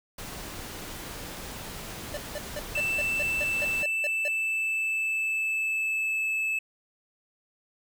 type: noise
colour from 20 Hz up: pink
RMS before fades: -39 dBFS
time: 0.18-3.83 s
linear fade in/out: 5 ms
type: tone bursts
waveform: square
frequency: 590 Hz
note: D5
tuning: 8 cents sharp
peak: -32 dBFS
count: 11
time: 2.14-4.281 s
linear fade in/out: 2 ms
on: 31 ms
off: 180 ms
type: tone with pitch glide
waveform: triangle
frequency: 2657 to 2613 Hz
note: E7 to E7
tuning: +13 to -16 cents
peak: -24 dBFS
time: 2.75-6.59 s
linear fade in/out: 5 ms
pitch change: -29 cents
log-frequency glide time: 3.19-6.3 s
effects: none